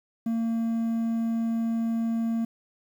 triangle tone, 228.3 Hz, A#3, 36 cents flat, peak -22 dBFS, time 0.26-2.45 s, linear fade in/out 5 ms, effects 9-bit

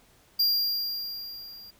square tone with level ramp, 4779 Hz, D8, 29 cents sharp, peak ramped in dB -20 to -45 dBFS, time 0.39-1.71 s, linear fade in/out 10 ms, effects pink hiss -60 dBFS RMS until 1.79 s

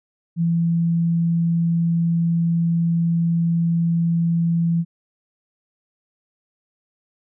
sine tone, 168 Hz, E3, 33 cents sharp, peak -16 dBFS, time 0.36-4.85 s, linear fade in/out 50 ms, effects none

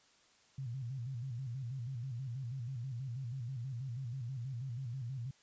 sine tone with vibrato, 125.7 Hz, B2, 31 cents sharp, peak -38 dBFS, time 0.58-5.31 s, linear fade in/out 5 ms, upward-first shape square, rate 6.2 Hz, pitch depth 120 cents each way, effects white hiss -67 dBFS RMS until 5.42 s + resampled to 16000 Hz

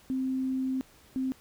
sine tone pair in turn, 261.6 / 261.6 Hz, C4 / C4, 0 / 0 cents, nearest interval unison, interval 0 cents, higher neither, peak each -27 dBFS, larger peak neither, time 0.1-0.81 / 1.16-1.32 s, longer first, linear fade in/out 0 ms, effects pink hiss -58 dBFS RMS until 1.4 s

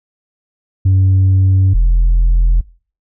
sine tone pair in turn, 95 / 42.32 Hz, F#2 / E1, +46 / +46 cents, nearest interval octave + major second, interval 1400 cents, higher first, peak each -5 dBFS, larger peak neither, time 0.85-1.74 / 1.74-2.61 s, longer first, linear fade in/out 10 ms, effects noise-tail reverb RT60 0.4 s tail -22 dB re dry + tanh soft clip ceiling -6 dBFS

